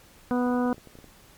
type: harmonic tone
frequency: 246.9 Hz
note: B3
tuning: in tune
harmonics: 1 / 2 / 3 / 4 / 5 / 6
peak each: -23 / -29 / -33 / -35 / -37 / -39 dBFS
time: 0.31-0.73 s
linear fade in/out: 0 ms
type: clicks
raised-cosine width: 2 ms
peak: -33 dBFS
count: 12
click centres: 0.466 / 0.504 / 0.544 / 0.593 / 0.657 / 0.698 / 0.744 / 0.781 / 0.873 / 0.954 / 0.988 / 1.043 s
effects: pink hiss -54 dBFS RMS until 1.37 s + MP3 96 kbps